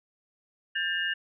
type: tone cluster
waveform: sine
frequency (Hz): 1600 / 1773 / 2849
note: G6 / A6 / F7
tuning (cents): +35 / +13 / +34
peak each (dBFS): -31 / -31 / -31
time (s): 0.75-1.14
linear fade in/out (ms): 10
effects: none